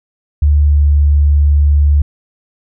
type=tone with pitch glide; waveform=sine; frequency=73.42 to 72.79 Hz; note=D2 to D2; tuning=0 to -15 cents; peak=-6 dBFS; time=0.42-2.02 s; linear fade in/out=5 ms; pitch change=-15 cents; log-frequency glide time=0.64-0.81 s; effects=none